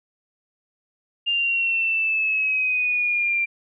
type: exponential sweep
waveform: sine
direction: down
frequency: 2809 to 2366 Hz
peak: -19 dBFS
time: 1.26-3.46 s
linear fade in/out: 20 ms
effects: none